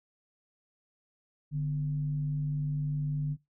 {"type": "tone with frequency modulation", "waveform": "sine", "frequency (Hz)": 146.83, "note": "D3", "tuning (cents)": 0, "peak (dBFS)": -28, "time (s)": [1.51, 3.37], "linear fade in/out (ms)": 50, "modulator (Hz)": 105, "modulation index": 0.26, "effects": ["noise-tail reverb RT60 0.2 s tail -21 dB re dry"]}